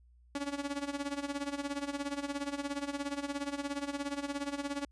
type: tone with tremolo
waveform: sawtooth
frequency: 283.4 Hz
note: C#4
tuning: 38 cents sharp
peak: -28 dBFS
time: 0.35-4.85 s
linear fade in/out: 2 ms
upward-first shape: sine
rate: 17 Hz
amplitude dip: 80%
effects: added 60 Hz sine -59 dBFS peak until 4.91 s + resampled to 22050 Hz